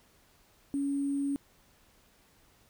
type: tone with sample-and-hold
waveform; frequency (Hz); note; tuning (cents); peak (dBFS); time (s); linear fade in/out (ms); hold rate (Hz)
sine; 280; C#4; +18; -28; 0.74-1.36; 0; 8820
effects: pink hiss -64 dBFS RMS until 2.69 s